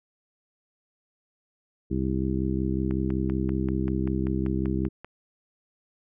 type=harmonic tone; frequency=65.41 Hz; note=C2; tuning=in tune; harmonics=1 / 2 / 3 / 4 / 5 / 6; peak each=-30 / -31 / -29 / -34 / -30 / -35 dBFS; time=1.9-4.89 s; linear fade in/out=20 ms
type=click train; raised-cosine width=0.5 ms; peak=-25 dBFS; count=12; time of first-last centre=2.91-5.046 s; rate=5.15 Hz
effects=none